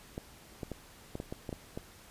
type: clicks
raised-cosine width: 2 ms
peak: -24 dBFS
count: 9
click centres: 0.179 / 0.632 / 0.717 / 1.154 / 1.201 / 1.325 / 1.492 / 1.528 / 1.775 s
effects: pink hiss -55 dBFS RMS until 2.1 s + resampled to 32000 Hz